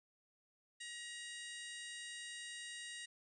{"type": "harmonic tone", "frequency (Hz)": 950, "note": "A#5", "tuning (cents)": 33, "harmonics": [2, 3, 4, 5, 6, 7, 8, 9, 10], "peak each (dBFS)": [-50, -53, -53, -61, -61, -61, -58, -55, -65], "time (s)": [0.8, 3.06], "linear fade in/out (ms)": 10, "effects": []}